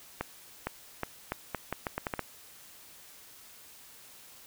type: accelerating click train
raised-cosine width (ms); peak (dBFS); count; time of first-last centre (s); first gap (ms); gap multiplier
0.5; -16; 11; 0.21-2.193; 460; 0.79
effects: white hiss -53 dBFS RMS until 4.46 s